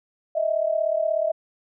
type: tone pair together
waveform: sine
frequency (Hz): 622.3 / 658.9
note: D#5 / E5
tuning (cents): 0 / -1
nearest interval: minor second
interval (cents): 99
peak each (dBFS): -23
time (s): 0.35-1.32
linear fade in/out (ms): 10
effects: none